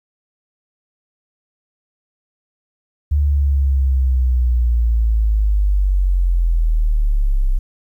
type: linear sweep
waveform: sine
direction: down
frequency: 73.42 to 31.87 Hz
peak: -12 dBFS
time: 3.11-7.59 s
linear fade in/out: 10 ms
effects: 9-bit